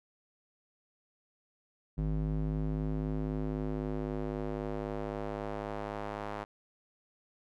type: tone with band-pass filter sweep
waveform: square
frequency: 51.91 Hz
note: G#1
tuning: in tune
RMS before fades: -35 dBFS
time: 1.97-6.45 s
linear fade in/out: 20 ms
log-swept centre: 150 to 920 Hz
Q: 1.1
effects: none